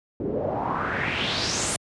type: noise with low-pass filter sweep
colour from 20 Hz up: pink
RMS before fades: -26 dBFS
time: 0.2-1.76 s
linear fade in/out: 0 ms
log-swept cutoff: 350 to 9600 Hz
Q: 4
effects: high-pass 100 Hz 12 dB/octave + resampled to 24000 Hz